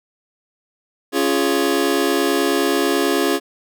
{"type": "chord", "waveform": "sawtooth", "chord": "Db major", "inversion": "none", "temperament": "just", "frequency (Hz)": [277.2, 346.5, 415.8], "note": ["Db4", "F4", "Ab4"], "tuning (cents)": [0, -14, 2], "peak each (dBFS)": -16, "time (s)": [1.12, 3.4], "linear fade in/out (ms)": 50, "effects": []}